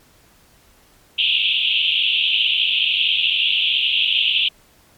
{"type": "band-pass noise", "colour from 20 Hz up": "pink", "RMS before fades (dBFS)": -18, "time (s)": [1.18, 4.49], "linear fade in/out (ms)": 10, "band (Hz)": [2600, 3500], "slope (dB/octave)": 96, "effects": ["pink hiss -53 dBFS RMS until 4.97 s", "MP3 96 kbps"]}